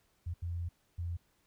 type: tone bursts at uneven times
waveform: sine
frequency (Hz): 86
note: F2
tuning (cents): -26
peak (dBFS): -34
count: 3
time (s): 0.26-0.34 / 0.42-0.69 / 0.98-1.17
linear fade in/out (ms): 10
effects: pink hiss -73 dBFS RMS until 1.46 s